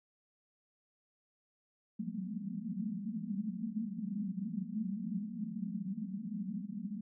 pink band-pass noise, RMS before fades -39 dBFS, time 1.99-7.01 s, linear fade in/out 5 ms, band 180 to 230 Hz, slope 96 dB/octave, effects none

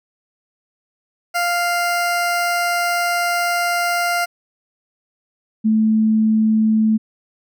20% pulse / sine tone pair in turn, 698 / 218.6 Hz, F5 / A3, -1 / -11 cents, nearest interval octave + minor sixth, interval 2010 cents, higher first, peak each -12 dBFS, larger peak neither, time 1.34-4.26 / 5.64-6.98 s, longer first, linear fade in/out 20 ms, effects none

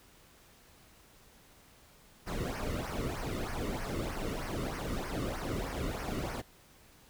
brown noise with flanger, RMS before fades -36 dBFS, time 2.26-6.42 s, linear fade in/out 20 ms, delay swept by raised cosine 0.26 to 1.26 ms, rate 3.2 Hz, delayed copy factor -0.75, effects pink hiss -60 dBFS RMS until 7.09 s

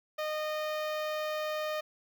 sawtooth tone with notch filter, 614 Hz, D#5, 23 cents flat, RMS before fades -34 dBFS, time 0.18-1.81 s, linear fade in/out 10 ms, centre 8900 Hz, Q 0.61, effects none

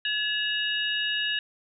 sine tone cluster, 1699 / 2664 / 2880 / 3756 Hz, G#6 / E7 / F#7 / A#7, +39 / +18 / -47 / +12 cents, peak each -29 / -37 / -28 / -34 dBFS, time 0.05-1.39 s, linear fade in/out 2 ms, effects none

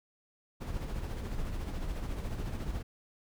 brown noise with tremolo, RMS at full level -34 dBFS, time 0.6-2.83 s, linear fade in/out 20 ms, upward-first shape sine, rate 14 Hz, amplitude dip 45%, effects none

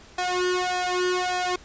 sawtooth tone with flanger, 362.4 Hz, F#4, 36 cents flat, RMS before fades -25 dBFS, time 0.18-1.56 s, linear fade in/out 5 ms, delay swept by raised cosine 1.2 to 2.13 ms, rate 1.7 Hz, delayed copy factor +1, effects pink hiss -49 dBFS RMS until 1.64 s + resampled to 16000 Hz

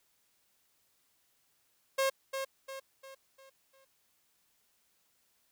sawtooth tone with echo, 538 Hz, C5, 48 cents sharp, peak -23 dBFS, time 1.98-2.1 s, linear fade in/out 10 ms, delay 350 ms, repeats 5, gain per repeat -7 dB, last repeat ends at 3.85 s, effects white hiss -73 dBFS RMS until 5.51 s

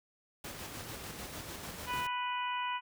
pink noise with tremolo, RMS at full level -42 dBFS, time 0.44-2.07 s, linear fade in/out 5 ms, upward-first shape square, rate 6.7 Hz, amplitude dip 30%
harmonic tone, 493.9 Hz, B4, in tune, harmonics 2 / 3 / 4 / 5 / 6, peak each -34 / -43 / -45 / -42 / -43 dBFS, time 1.86-2.81 s, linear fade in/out 50 ms
effects high-pass 60 Hz 12 dB/octave

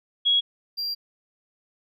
sine / triangle tone pair in turn, 3322 / 4750 Hz, G#7 / D8, 0 / +19 cents, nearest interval tritone, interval 619 cents, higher second, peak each -17 / -25 dBFS, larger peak first, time 0.25-0.41 / 0.77-0.95 s, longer second, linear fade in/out 20 ms, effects none

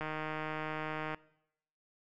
click train, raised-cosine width 0.5 ms, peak -23 dBFS, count 177, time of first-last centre 0.01-1.145 s, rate 155 Hz, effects noise-tail reverb RT60 0.8 s tail -21 dB re dry

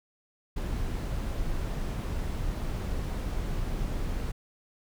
brown noise, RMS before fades -31 dBFS, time 0.56-4.32 s, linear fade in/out 10 ms, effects none

